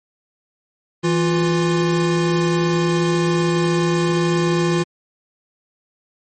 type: tone pair together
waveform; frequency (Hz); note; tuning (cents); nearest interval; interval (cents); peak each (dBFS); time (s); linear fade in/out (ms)
square; 165.5 / 350.7; E3 / F4; +7 / +7; octave + minor second; 1300; -19; 1.03-4.84; 20
effects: MP3 32 kbps